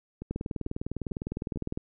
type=two click trains; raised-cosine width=3 ms; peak=-19 / -24 dBFS; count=30 / 4; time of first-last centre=0.31-1.775 / 0.22-1.559 s; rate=19.8 / 2.24 Hz; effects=none